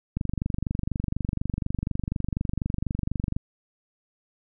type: click train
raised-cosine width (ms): 5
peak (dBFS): -14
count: 78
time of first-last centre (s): 0.17-3.365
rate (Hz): 24.1
effects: none